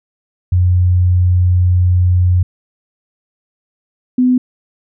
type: tone pair in turn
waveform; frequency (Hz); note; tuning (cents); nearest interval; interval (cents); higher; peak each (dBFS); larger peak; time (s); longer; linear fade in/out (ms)
sine; 90 / 251.6; F#2 / B3; -47 / +32; octave + tritone; 1779; second; -8; neither; 0.52-2.43 / 4.18-4.38; first; 5
effects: none